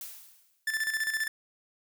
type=noise with exponential decay; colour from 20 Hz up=blue; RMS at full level=-39 dBFS; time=0.01-0.7 s; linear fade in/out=1 ms; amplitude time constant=150 ms
type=tone with tremolo; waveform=45% pulse; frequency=1760 Hz; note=A6; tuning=in tune; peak=-26 dBFS; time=0.67-1.28 s; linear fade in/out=5 ms; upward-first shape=square; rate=15 Hz; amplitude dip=60%
effects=none